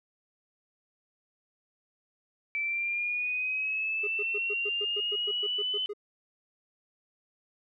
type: linear sweep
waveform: sine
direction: up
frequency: 2315 to 3037 Hz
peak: -28 dBFS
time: 2.55-5.86 s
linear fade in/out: 0 ms
type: tone bursts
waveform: triangle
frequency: 413.7 Hz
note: G#4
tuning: 7 cents flat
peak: -31 dBFS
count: 13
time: 4.03-5.935 s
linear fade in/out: 10 ms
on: 45 ms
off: 110 ms
effects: none